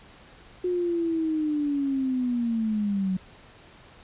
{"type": "linear sweep", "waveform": "sine", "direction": "down", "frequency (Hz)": [362.6, 183.9], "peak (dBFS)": -23, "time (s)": [0.64, 3.17], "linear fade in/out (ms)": 5, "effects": ["pink hiss -51 dBFS RMS until 4.03 s", "resampled to 8000 Hz"]}